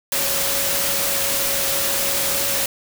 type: tone in noise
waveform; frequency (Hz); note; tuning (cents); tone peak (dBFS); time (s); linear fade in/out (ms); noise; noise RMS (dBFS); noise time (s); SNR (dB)
sine; 554.4; C#5; 0; -30; 0.12-2.66; 2; white; -21; 0.12-2.66; -12
effects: none